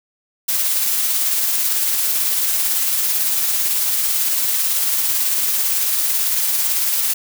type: noise with tremolo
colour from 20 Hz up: blue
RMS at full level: -17 dBFS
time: 0.48-7.14 s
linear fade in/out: 10 ms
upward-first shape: triangle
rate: 18 Hz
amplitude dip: 30%
effects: none